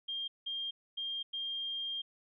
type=tone bursts at uneven times; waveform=sine; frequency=3206 Hz; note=G7; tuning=38 cents sharp; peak=-35 dBFS; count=4; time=0.08-0.28 / 0.46-0.71 / 0.97-1.23 / 1.33-2.02 s; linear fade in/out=10 ms; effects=none